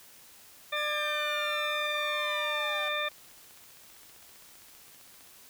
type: harmonic tone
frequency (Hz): 597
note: D5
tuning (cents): +28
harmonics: 1 / 2 / 3 / 4 / 6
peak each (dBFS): -35 / -35 / -35 / -35 / -35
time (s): 0.72-3.09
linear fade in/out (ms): 10
type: linear sweep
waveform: sawtooth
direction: down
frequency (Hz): 1712 to 748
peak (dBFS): -38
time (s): 0.76-2.89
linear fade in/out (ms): 10
type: click train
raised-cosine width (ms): 0.2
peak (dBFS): -39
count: 39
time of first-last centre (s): 2.79-5.274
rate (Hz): 15.3
effects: white hiss -54 dBFS RMS until 5.49 s